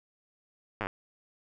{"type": "slowing click train", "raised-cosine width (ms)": 0.5, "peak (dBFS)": -17, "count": 7, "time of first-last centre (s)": [0.81, 0.87], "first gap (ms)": 9, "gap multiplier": 1.04, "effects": []}